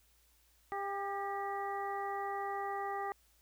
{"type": "harmonic tone with a mistuned harmonic", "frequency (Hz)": 398.5, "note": "G4", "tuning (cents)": 28, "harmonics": [1, 2, 3, 4, 5], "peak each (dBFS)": [-42, -38, -42, -55, -46], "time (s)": [0.72, 3.12], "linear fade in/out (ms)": 0, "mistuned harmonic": 5, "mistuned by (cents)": -51, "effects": ["added 57 Hz sine -70 dBFS peak until 3.41 s", "white hiss -70 dBFS RMS until 3.41 s"]}